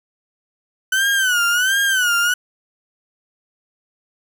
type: tone with vibrato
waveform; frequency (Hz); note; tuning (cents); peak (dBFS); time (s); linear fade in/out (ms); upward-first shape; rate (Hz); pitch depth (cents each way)
35% pulse; 1503; F#6; +27; -13; 0.92-2.34; 5; sine; 1.4; 130
effects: none